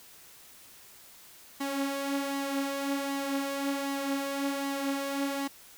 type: tone with flanger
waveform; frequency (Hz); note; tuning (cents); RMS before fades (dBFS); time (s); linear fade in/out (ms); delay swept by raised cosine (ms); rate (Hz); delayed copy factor
sawtooth; 277.2; C#4; 0; -32; 1.6-5.48; 10; 0.98 to 5.38; 1.3; +0.5
effects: white hiss -53 dBFS RMS until 5.77 s